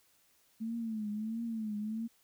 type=tone with vibrato; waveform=sine; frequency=220.1 Hz; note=A3; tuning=1 cent sharp; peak=-34 dBFS; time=0.6-2.08 s; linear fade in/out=20 ms; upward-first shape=triangle; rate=1.5 Hz; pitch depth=110 cents each way; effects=white hiss -69 dBFS RMS until 2.23 s